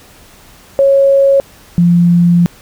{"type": "tone pair in turn", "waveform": "sine", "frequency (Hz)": [550, 173.24], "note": ["C#5", "F3"], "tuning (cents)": [-14, -14], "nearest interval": "octave + minor sixth", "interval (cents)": 2000, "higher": "first", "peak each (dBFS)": -5, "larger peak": "neither", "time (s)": [[0.79, 1.4], [1.78, 2.46]], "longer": "second", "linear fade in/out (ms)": 0, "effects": ["pink hiss -41 dBFS RMS until 2.61 s"]}